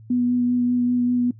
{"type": "tone with vibrato", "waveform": "sine", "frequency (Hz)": 245.3, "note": "B3", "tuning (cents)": -12, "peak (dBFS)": -17, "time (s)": [0.1, 1.31], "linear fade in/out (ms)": 5, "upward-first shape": "sine", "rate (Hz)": 5.1, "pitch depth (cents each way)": 13, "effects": ["noise-tail reverb RT60 0.1 s tail -18 dB re dry", "added 110 Hz sine -42 dBFS peak until 1.39 s"]}